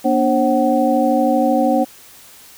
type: tone cluster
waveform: sine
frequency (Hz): 240.4 / 293.2 / 536 / 752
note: B3 / D4 / C5 / F#5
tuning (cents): -46 / -3 / +42 / +28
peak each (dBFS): -18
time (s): 0.04-1.85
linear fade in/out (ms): 20
effects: white hiss -43 dBFS RMS until 2.57 s